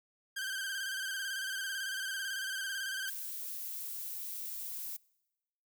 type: tone with vibrato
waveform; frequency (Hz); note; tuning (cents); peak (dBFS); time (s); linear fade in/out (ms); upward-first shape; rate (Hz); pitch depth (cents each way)
sawtooth; 1568; G6; 0; -32; 0.36-3.1; 10; square; 18; 42
type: noise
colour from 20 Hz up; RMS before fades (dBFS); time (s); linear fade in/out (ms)
violet; -41; 3.07-4.97; 10
effects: noise-tail reverb RT60 1.0 s tail -25 dB re dry